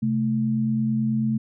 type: tone pair together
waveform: sine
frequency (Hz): 130.81 / 220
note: C3 / A3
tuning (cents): 0 / 0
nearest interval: major sixth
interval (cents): 900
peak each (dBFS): -26 / -21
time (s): 0.02-1.38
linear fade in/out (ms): 10
effects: none